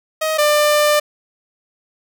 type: tone pair in turn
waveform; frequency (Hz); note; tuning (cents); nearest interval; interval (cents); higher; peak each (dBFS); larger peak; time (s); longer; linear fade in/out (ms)
sawtooth; 629 / 595.6; D#5 / D5; +19 / +24; minor second; 95; first; -13 / -8; second; 0.21-0.38 / 0.38-1; second; 10
effects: 8-bit